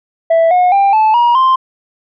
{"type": "tone with pitch steps", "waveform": "sine", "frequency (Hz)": [659.3, 723.1, 793.2, 870, 954.2, 1046.6], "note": ["E5", "F#5", "G5", "A5", "A#5", "C6"], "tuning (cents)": [0, -40, 20, -20, 40, 0], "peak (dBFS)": -4, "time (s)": [0.3, 1.56], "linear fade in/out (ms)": 10, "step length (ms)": 210, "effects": ["tanh soft clip ceiling -6 dBFS"]}